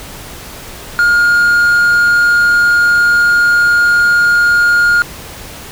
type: tone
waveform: triangle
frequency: 1420 Hz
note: F6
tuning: 28 cents sharp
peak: -5 dBFS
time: 0.99-5.02 s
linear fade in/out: 0 ms
effects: pink hiss -30 dBFS RMS until 5.71 s